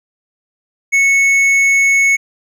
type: tone with hard clipping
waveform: sine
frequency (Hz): 2205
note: C#7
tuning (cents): -10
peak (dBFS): -10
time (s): 0.92-2.17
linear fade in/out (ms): 20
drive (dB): 6
effects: none